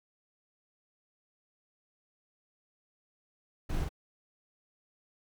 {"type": "noise with echo", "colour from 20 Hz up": "brown", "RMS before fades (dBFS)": -34, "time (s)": [3.69, 3.85], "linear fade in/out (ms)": 10, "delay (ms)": 42, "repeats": 1, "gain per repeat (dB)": -2, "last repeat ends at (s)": 3.892, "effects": []}